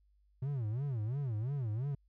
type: tone with vibrato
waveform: triangle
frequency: 123.2 Hz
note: B2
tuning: 4 cents flat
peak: -31 dBFS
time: 0.42-1.95 s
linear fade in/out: 5 ms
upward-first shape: sine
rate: 2.9 Hz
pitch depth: 280 cents each way
effects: added 50 Hz sine -66 dBFS peak until 2.08 s